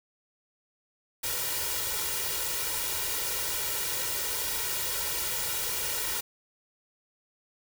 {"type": "noise with comb filter", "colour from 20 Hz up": "white", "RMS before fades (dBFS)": -31, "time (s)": [1.23, 6.21], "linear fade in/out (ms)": 10, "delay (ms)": 2.1, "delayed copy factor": 0.8, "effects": []}